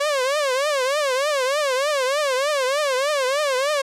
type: tone with vibrato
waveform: sawtooth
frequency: 554.4 Hz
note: C#5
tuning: in tune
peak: -15 dBFS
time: 0-3.82 s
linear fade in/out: 10 ms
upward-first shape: triangle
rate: 3.3 Hz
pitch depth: 190 cents each way
effects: low-pass 9000 Hz 12 dB/octave